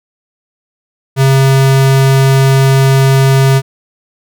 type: tone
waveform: square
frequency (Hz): 134.7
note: C#3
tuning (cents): -49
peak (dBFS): -6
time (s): 1.16-3.62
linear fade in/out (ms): 50
effects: none